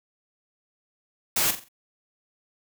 white noise with echo, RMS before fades -23 dBFS, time 1.36-1.51 s, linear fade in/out 5 ms, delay 44 ms, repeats 4, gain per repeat -9 dB, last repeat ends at 1.686 s, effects none

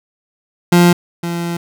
30% pulse tone pair in turn, 174.61 / 171.02 Hz, F3 / F3, 0 / -36 cents, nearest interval unison, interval 36 cents, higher first, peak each -4 / -16 dBFS, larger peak first, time 0.72-0.93 / 1.23-1.57 s, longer second, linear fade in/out 5 ms, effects none

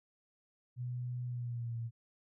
sine tone with pitch glide, 123.47 to 115.87 Hz, B2 to A#2, 0 to -10 cents, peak -36 dBFS, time 0.76-1.91 s, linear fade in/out 50 ms, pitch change -110 cents, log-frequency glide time 1.26-1.78 s, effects none

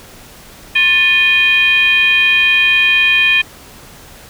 sine tone with frequency modulation, 2468 Hz, D#7, 15 cents flat, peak -8 dBFS, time 0.75-3.42 s, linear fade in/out 10 ms, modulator 700 Hz, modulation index 0.84, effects pink hiss -38 dBFS RMS until 4.29 s

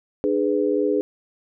sine chord, G# diminished, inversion second, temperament just, 299 / 415.3 / 498.4 Hz, D4 / G#4 / B4, +31 / 0 / +16 cents, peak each -23 / -21 / -24 dBFS, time 0.24-1.01 s, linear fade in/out 0 ms, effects none

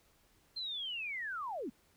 sine linear sweep, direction down, 4186 to 200 Hz, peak -37 dBFS, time 0.56-1.7 s, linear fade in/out 10 ms, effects pink hiss -69 dBFS RMS until 1.96 s

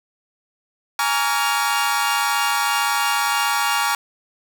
sawtooth chord, Bb minor seventh, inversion third, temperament equal with one note detuned, 830.6 / 932.3 / 1136.6 / 1396.9 Hz, Ab5 / Bb5 / Db6 / F6, 0 / 0 / +43 / 0 cents, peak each -20 dBFS, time 0.99-3.95 s, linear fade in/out 2 ms, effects 7-bit

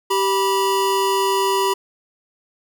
square tone pair together, 389.2 / 978 Hz, G4 / B5, -12 / -17 cents, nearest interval octave + major third, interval 1595 cents, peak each -20 dBFS, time 0.1-1.74 s, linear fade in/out 10 ms, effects none

